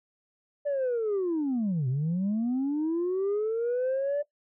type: linear two-way sweep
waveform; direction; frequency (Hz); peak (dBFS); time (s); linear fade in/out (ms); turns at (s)
sine; down then up; 587.3 to 123.47 to 587.3; -23; 0.65-4.23; 20; 1.88
effects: noise-tail reverb RT60 0.1 s tail -17 dB re dry + tanh soft clip ceiling -23 dBFS